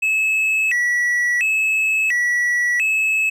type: tone with vibrato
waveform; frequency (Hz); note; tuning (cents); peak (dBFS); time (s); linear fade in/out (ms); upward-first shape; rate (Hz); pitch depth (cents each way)
triangle; 2244; C#7; +21; -14; 0.02-3.3; 10; square; 0.72; 250
effects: none